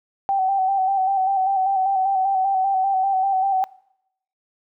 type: tone with vibrato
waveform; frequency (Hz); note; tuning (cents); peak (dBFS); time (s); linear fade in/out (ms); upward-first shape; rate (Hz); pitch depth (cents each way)
sine; 770; G5; -31; -17; 0.29-3.64; 0; square; 5.1; 35
effects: noise-tail reverb RT60 0.8 s tail -24 dB re dry